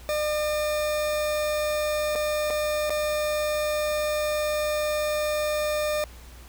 40% pulse tone with dropouts, 603 Hz, D5, 46 cents sharp, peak -23 dBFS, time 0.09-6.04 s, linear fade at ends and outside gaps 0 ms, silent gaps 2.153-2.157 / 2.502-2.506 / 2.896-2.904 s, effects added 60 Hz sine -43 dBFS peak until 6.48 s + pink hiss -50 dBFS RMS until 6.48 s

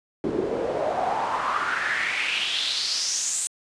pink noise with band-pass filter sweep, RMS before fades -26 dBFS, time 0.24-3.47 s, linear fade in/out 0 ms, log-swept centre 330 to 8300 Hz, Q 4.4, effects resampled to 22050 Hz

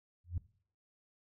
sine tone with exponential growth, 86.9 Hz, F2, 8 cents flat, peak -27 dBFS, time 0.24-0.38 s, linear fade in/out 5 ms, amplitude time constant 29 ms, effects noise-tail reverb RT60 0.5 s tail -20 dB re dry + tanh soft clip ceiling -28 dBFS

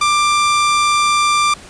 sawtooth tone, 1184 Hz, D6, 14 cents sharp, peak -8 dBFS, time 0.01-1.54 s, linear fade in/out 5 ms, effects pink hiss -38 dBFS RMS until 1.69 s + resampled to 22050 Hz

